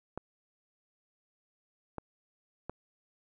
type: clicks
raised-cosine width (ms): 1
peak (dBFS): -23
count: 3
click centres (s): 0.176 / 1.983 / 2.696
effects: none